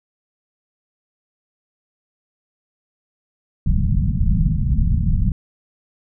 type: low-pass noise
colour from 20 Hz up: pink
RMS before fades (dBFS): -17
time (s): 3.66-5.32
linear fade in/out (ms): 2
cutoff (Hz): 200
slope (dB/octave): 48
effects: none